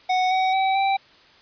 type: tone with pitch steps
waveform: square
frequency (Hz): 740 / 753.4 / 767 / 780.8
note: F#5 / F#5 / G5 / G5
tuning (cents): 0 / +31 / -38 / -7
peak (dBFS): -19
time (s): 0.09-0.97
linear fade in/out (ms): 10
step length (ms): 220
effects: white hiss -52 dBFS RMS until 1.41 s + resampled to 11025 Hz